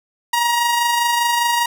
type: tone with amplitude modulation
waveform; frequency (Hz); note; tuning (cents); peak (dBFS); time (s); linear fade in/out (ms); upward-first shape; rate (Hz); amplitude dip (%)
sawtooth; 948; A#5; +29; -10; 0.33-1.66; 5; sine; 25; 35
effects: none